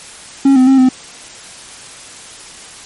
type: tone with pitch steps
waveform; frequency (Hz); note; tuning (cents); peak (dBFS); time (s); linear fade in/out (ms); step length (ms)
triangle; 273.4 / 256.9 / 267.3 / 257.4; C#4 / C4 / C4 / C4; -24 / -32 / +37 / -28; -3; 0.45-0.89; 5; 110
effects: white hiss -34 dBFS RMS until 2.85 s + MP3 48 kbps